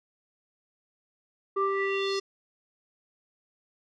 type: tone with low-pass filter sweep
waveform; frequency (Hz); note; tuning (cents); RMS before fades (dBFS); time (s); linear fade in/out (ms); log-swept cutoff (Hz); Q
square; 392; G4; 0; -28; 1.56-2.2; 10; 1000 to 5400; 4.3
effects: none